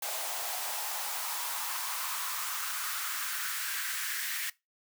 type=noise with high-pass filter sweep; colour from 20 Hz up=white; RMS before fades=-35 dBFS; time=0.02-4.5 s; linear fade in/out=5 ms; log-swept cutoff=670 to 1800 Hz; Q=3.3; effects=noise-tail reverb RT60 0.2 s tail -20 dB re dry